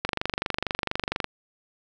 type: click train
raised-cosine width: 0.3 ms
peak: -9 dBFS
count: 30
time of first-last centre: 0.05-1.243 s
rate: 24.3 Hz
effects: none